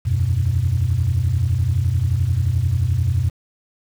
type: chord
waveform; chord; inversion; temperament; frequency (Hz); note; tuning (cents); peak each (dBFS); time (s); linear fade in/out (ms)
sine; E suspended second; none; equal with one note detuned; 80.99 / 92.5 / 123.47; E2 / F#2 / B2; -30 / 0 / 0; -22 / -18 / -19; 0.05-3.3; 20
effects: tanh soft clip ceiling -9 dBFS + 7-bit